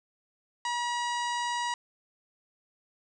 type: harmonic tone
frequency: 961 Hz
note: B5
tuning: 48 cents flat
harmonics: 1 / 2 / 3 / 4 / 5 / 6 / 7 / 8 / 9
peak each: -30 / -36 / -40 / -42 / -44 / -46 / -47 / -48 / -49 dBFS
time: 0.65-1.74 s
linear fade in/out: 2 ms
effects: none